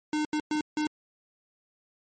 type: tone bursts at uneven times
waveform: square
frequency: 303.7 Hz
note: D#4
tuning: 42 cents flat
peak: -26 dBFS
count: 4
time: 0.13-0.25 / 0.33-0.4 / 0.51-0.61 / 0.77-0.87 s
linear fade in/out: 2 ms
effects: MP3 32 kbps